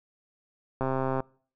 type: click train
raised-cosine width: 1 ms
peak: -15 dBFS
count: 53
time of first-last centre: 0.81-1.204 s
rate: 132 Hz
effects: noise-tail reverb RT60 0.5 s tail -26 dB re dry